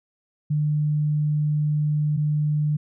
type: tone pair in turn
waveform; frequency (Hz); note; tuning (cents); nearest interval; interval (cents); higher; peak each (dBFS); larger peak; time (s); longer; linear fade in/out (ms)
sine; 150 / 150; D3 / D3; +37 / +37; unison; 0; neither; -19; neither; 0.5-2.17 / 2.17-2.77; first; 10
effects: none